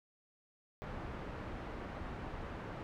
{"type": "low-pass noise", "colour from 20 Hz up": "pink", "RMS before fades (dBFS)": -44, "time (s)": [0.82, 2.83], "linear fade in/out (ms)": 0, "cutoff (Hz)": 1600, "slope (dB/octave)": 12, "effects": []}